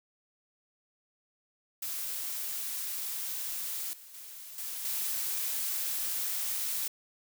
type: noise with level steps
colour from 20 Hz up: blue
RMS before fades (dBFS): -36 / -51 / -46 / -38 / -33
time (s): 1.82-6.88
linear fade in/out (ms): 5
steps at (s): 3.93 / 4.14 / 4.58 / 4.85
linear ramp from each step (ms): 2
effects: none